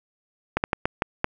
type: slowing click train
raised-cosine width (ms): 0.5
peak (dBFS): -6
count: 6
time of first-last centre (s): 0.57-1.244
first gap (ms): 69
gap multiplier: 1.34
effects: none